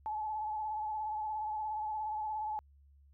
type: tone with vibrato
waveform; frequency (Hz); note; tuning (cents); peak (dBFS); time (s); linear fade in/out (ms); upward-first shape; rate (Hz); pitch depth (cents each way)
sine; 858; A5; -44; -34; 0.06-2.59; 0; sine; 17; 35
effects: added 70 Hz sine -59 dBFS peak until 3.13 s